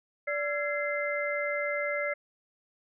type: tone cluster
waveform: sine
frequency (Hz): 582 / 1355 / 1676 / 2074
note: D5 / E6 / G#6 / C7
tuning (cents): -16 / +47 / +15 / -16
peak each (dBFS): -31 / -38 / -39 / -32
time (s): 0.27-2.14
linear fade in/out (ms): 10
effects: none